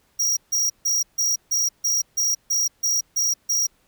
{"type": "tone bursts", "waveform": "square", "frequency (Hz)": 5690, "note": "F8", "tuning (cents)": 31, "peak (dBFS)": -19, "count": 11, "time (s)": [0.19, 3.67], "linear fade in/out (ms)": 10, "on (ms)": 180, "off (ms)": 150, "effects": ["pink hiss -63 dBFS RMS until 3.87 s"]}